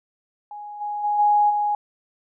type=tone with level steps; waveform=sine; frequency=830.6 Hz; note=G#5; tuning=in tune; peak=-33 / -25 / -19 / -14 / -19 dBFS; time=0.51-1.75 s; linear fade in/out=2 ms; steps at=0.8 / 1.03 / 1.18 / 1.49 s; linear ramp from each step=20 ms; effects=none